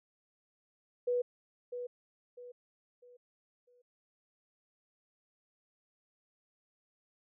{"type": "tone with echo", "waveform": "sine", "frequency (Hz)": 490, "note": "B4", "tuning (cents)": -14, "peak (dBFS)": -28, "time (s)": [1.07, 1.22], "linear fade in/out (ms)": 10, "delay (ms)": 650, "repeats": 4, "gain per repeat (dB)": -9, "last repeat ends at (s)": 3.82, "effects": []}